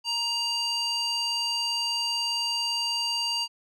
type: tone with band-pass filter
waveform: square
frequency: 939 Hz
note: A#5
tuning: 12 cents sharp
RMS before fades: -28 dBFS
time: 0.04-3.48 s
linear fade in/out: 50 ms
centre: 4100 Hz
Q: 3.6
effects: none